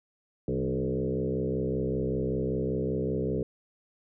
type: tone with frequency modulation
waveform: sine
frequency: 293.7 Hz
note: D4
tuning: in tune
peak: -26 dBFS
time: 0.48-3.43 s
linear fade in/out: 2 ms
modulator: 65.2 Hz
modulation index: 3.1
effects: none